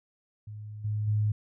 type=tone with level steps; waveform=sine; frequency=105.9 Hz; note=G#2; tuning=34 cents sharp; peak=-38 / -27 / -23 dBFS; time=0.47-1.32 s; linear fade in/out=5 ms; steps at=0.84 / 1.07 s; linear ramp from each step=10 ms; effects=none